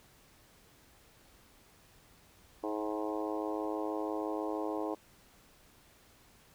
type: harmonic tone with a mistuned harmonic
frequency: 106.2 Hz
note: G#2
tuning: 39 cents sharp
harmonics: 3 / 4 / 5 / 6 / 7 / 8 / 9 / 10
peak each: -37 / -39 / -41 / -43 / -44 / -45 / -46 / -47 dBFS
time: 2.63-4.95 s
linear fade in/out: 10 ms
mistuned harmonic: 6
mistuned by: +20 cents
effects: pink hiss -62 dBFS RMS until 6.54 s